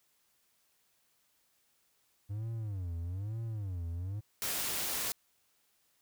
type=tone with vibrato; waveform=triangle; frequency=98 Hz; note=G2; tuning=in tune; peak=-33 dBFS; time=2.29-4.21 s; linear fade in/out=20 ms; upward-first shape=sine; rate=1.1 Hz; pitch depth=270 cents each way
type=noise; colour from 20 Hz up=white; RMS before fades=-35 dBFS; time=4.42-5.12 s; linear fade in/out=0 ms
effects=white hiss -73 dBFS RMS until 6.01 s